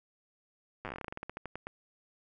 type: slowing click train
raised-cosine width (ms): 0.5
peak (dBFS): -24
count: 21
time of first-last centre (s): 0.85-1.67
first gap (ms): 8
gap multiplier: 1.15
effects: none